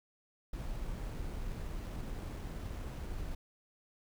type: noise with sample-and-hold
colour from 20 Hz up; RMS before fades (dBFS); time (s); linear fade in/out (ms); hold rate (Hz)
brown; -40; 0.53-3.35; 5; 8820
effects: none